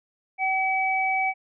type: tone pair together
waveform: sine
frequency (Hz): 762.5 / 2285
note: G5 / D7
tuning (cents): -48 / -48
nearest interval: octave + perfect fifth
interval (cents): 1900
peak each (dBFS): -24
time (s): 0.38-1.34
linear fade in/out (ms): 50
effects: none